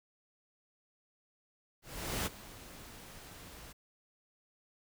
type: noise with ADSR envelope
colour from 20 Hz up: pink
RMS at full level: -34 dBFS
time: 1.82-3.73 s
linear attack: 440 ms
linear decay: 26 ms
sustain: -17 dB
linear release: 13 ms
effects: none